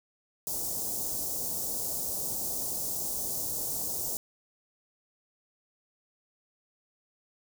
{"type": "band-stop noise", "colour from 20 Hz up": "white", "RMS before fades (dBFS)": -33, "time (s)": [0.47, 4.17], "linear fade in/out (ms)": 0, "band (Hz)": [770, 5700], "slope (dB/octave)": 24, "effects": []}